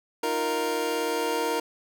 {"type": "chord", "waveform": "25% pulse", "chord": "Eb suspended second", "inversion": "none", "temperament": "equal", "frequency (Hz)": [311.1, 349.2, 466.2], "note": ["Eb4", "F4", "Bb4"], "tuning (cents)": [0, 0, 0], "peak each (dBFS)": [-29, -29, -23], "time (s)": [0.23, 1.6], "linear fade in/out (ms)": 5, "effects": []}